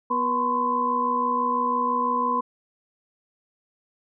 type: tone cluster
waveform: sine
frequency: 245.9 / 483.7 / 1014 / 1080 Hz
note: B3 / B4 / B5 / C#6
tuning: -7 / -36 / +45 / -45 cents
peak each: -30 / -31 / -22 / -30 dBFS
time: 0.1-2.41 s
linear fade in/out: 10 ms
effects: none